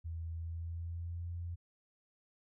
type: tone with pitch glide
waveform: sine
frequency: 82.41 to 86.16 Hz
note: E2 to F2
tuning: 0 to -23 cents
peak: -38 dBFS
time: 0.04-1.56 s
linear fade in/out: 20 ms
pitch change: +77 cents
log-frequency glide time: 0.33-1.29 s
effects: none